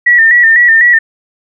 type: tone with vibrato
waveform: sine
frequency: 1869 Hz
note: A#6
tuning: 4 cents sharp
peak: -3 dBFS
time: 0.06-0.99 s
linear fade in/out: 10 ms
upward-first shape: square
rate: 4 Hz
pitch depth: 58 cents each way
effects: none